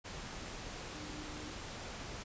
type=tone in noise; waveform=sine; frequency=301.5 Hz; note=D4; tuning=46 cents sharp; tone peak=-49 dBFS; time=0.93-1.52 s; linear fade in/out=20 ms; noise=pink; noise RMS=-45 dBFS; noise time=0.04-2.24 s; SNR=-7 dB; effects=resampled to 16000 Hz